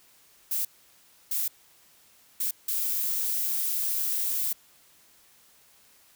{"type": "noise bursts at uneven times", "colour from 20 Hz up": "violet", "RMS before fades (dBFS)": -28, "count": 4, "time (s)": [[0.51, 0.65], [1.31, 1.48], [2.4, 2.51], [2.68, 4.53]], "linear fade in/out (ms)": 5, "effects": ["white hiss -59 dBFS RMS until 6.15 s"]}